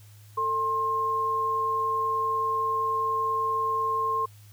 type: tone pair together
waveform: sine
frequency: 447.4 / 1064 Hz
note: A4 / C6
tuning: +29 / +29 cents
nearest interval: octave + minor third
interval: 1500 cents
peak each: -33 / -24 dBFS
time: 0.37-4.26 s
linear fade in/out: 10 ms
effects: added 104 Hz sine -48 dBFS peak until 4.52 s + white hiss -58 dBFS RMS until 4.52 s